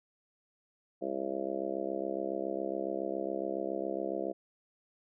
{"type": "harmonic tone", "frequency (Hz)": 67.2, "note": "C2", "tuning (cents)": 47, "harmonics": [3, 4, 5, 6, 7, 8, 9, 10], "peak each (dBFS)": [-44, -46, -38, -39, -45, -39, -41, -40], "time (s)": [1.01, 4.33], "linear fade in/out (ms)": 20, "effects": []}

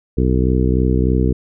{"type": "harmonic tone", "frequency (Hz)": 63.3, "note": "B1", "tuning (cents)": 43, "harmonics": [1, 2, 3, 4, 5, 6, 7], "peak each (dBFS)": [-16, -19, -21, -22, -23, -24, -24], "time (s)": [0.17, 1.33], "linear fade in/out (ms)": 10, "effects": []}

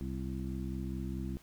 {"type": "harmonic tone with a mistuned harmonic", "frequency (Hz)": 64.7, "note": "C2", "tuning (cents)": -19, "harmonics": [1, 2, 3, 4, 5], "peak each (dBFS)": [-39, -42, -40, -44, -45], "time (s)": [0.01, 1.37], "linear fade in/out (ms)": 0, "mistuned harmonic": 5, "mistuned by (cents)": 58, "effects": ["pink hiss -61 dBFS RMS until 1.42 s"]}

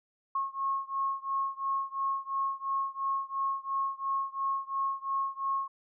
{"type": "beating tone pair", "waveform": "sine", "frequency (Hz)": [1087, 1089.9], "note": ["C#6", "C#6"], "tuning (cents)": [-34, -30], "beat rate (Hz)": 2.9, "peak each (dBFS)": [-32, -33], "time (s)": [0.35, 5.68], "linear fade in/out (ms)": 5, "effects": []}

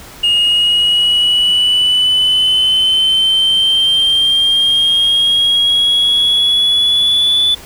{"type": "exponential sweep", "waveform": "sine", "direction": "up", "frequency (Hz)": [2850, 3478], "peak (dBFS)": -7, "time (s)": [0.23, 7.55], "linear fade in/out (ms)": 10, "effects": ["tanh soft clip ceiling -7 dBFS", "pink hiss -35 dBFS RMS until 7.65 s"]}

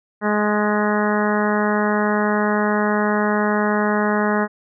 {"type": "harmonic tone with a mistuned harmonic", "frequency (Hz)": 209.7, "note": "G#3", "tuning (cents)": 17, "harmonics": [1, 2, 3, 4, 5, 6, 7, 8, 9], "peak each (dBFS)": [-20, -23, -25, -26, -27, -28, -28, -29, -30], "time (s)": [0.21, 4.48], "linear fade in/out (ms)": 50, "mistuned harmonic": 6, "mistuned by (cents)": -17, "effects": []}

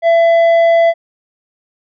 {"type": "tone with tanh clipping", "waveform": "triangle", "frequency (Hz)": 670, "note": "E5", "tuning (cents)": 28, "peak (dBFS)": -8, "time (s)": [0.02, 0.94], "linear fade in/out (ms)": 50, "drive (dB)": 11, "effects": []}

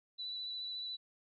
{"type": "tone with vibrato", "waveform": "sine", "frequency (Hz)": 3965, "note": "B7", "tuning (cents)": 6, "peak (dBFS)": -39, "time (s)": [0.18, 0.97], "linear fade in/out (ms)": 20, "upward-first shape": "sine", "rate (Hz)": 14, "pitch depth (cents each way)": 18, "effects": []}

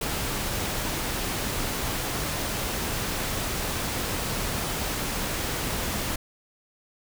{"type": "noise", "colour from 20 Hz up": "pink", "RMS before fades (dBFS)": -29, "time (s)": [0.01, 6.16], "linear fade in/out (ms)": 5, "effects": []}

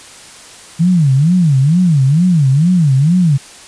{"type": "tone with vibrato", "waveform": "sine", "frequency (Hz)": 155.56, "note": "D#3", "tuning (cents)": 0, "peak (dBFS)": -7, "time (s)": [0.79, 3.38], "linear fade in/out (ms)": 20, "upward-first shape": "sine", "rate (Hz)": 2.2, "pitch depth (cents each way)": 290, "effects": ["white hiss -36 dBFS RMS until 3.67 s", "resampled to 22050 Hz"]}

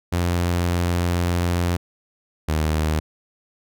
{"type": "tone pair in turn", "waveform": "sawtooth", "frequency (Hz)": [87.31, 77.78], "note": ["F2", "D#2"], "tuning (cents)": [0, 0], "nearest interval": "major second", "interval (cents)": 200, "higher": "first", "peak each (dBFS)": [-15, -15], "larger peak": "neither", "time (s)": [[0.12, 1.77], [2.48, 3]], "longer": "first", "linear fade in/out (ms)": 10, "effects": []}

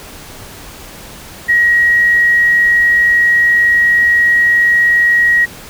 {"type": "tone", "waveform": "sine", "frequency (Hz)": 1899, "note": "A#6", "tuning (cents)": 32, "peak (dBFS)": -7, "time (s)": [1.48, 5.46], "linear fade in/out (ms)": 20, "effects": ["pink hiss -33 dBFS RMS until 5.69 s"]}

